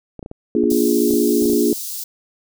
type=clicks; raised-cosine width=2 ms; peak=-19 dBFS; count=12; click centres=0.193 / 0.228 / 0.261 / 0.314 / 0.637 / 0.718 / 1.107 / 1.137 / 1.423 / 1.455 / 1.499 / 1.533 s
type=chord; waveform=sine; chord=Bb dominant seventh; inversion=none; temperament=equal with one note detuned; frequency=238.7 / 293.7 / 349.2 / 415.3 Hz; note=Bb3 / D4 / F4 / Ab4; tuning=+41 / 0 / 0 / 0 cents; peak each=-19 dBFS; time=0.55-1.73 s; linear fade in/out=2 ms
type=high-pass noise; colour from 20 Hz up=white; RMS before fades=-28 dBFS; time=0.7-2.04 s; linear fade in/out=5 ms; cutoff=4400 Hz; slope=24 dB/octave
effects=none